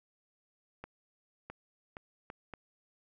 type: accelerating click train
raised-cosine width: 0.5 ms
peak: -28 dBFS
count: 5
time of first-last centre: 0.84-2.538 s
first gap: 660 ms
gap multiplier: 0.71
effects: none